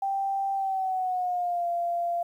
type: tone with pitch glide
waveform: sine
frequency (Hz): 784 to 690.4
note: G5 to F5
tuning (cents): 0 to -20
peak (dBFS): -25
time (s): 0.02-2.23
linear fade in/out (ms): 5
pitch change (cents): -220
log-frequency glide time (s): 0.55-1.67
effects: 10-bit